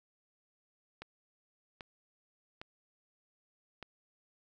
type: clicks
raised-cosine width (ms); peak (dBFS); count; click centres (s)
0.3; -28; 4; 1.02 / 1.808 / 2.615 / 3.827
effects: none